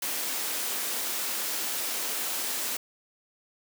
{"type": "high-pass noise", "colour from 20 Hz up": "white", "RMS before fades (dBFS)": -31, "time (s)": [0.02, 2.77], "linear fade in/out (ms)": 5, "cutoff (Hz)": 220, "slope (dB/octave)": 24, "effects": []}